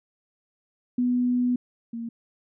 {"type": "tone pair in turn", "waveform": "sine", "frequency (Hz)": [246.9, 231.6], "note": ["B3", "A#3"], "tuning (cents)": [0, -11], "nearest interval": "minor second", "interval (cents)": 111, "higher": "first", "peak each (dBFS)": [-20, -30], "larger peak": "first", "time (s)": [[0.98, 1.56], [1.93, 2.09]], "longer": "first", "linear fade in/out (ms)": 5, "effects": []}